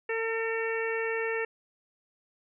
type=harmonic tone; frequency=451.7 Hz; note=A4; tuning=45 cents sharp; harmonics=1 / 2 / 3 / 4 / 5 / 6; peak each=-30 / -40 / -41 / -34 / -38 / -40 dBFS; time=0.09-1.45 s; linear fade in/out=5 ms; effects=none